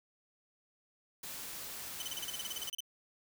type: noise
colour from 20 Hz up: white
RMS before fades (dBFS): -44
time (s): 1.23-2.7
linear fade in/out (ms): 5
type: tone bursts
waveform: sawtooth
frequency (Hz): 3034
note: F#7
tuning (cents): +43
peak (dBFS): -34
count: 15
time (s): 2-2.805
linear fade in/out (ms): 2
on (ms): 21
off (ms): 35
effects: none